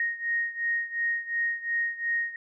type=beating tone pair; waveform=sine; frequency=1864.7 / 1867.5 Hz; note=A#6 / A#6; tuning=0 / +3 cents; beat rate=2.8 Hz; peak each=-28 / -31 dBFS; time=0-2.36 s; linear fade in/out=2 ms; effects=none